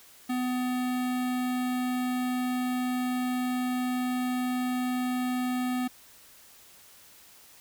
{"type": "tone with notch filter", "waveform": "square", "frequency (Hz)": 251, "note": "B3", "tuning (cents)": 28, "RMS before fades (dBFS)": -29, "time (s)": [0.29, 5.88], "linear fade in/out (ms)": 10, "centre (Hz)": 5600, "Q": 1.6, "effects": ["white hiss -54 dBFS RMS until 7.6 s"]}